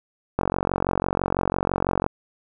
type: click train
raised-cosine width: 1 ms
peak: -7 dBFS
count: 78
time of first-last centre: 0.39-2.064 s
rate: 46 Hz
effects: none